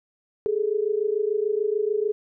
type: tone pair together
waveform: sine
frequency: 408.8 / 435.6 Hz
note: G#4 / A4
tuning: -27 / -17 cents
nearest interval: minor second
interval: 110 cents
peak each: -24 dBFS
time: 0.46-2.12 s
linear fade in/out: 0 ms
effects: none